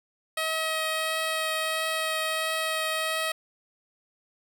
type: tone with vibrato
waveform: 10% pulse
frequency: 636 Hz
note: D#5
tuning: 38 cents sharp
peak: -18 dBFS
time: 0.37-3.32 s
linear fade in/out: 5 ms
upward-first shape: triangle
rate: 1.5 Hz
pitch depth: 10 cents each way
effects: none